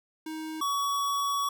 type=tone pair in turn; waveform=square; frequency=315.2 / 1127.1 Hz; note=D#4 / C#6; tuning=+23 / +28 cents; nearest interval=octave + minor seventh; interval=2205 cents; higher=second; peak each=-35 / -27 dBFS; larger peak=second; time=0.26-0.61 / 0.61-1.49 s; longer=second; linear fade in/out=5 ms; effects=none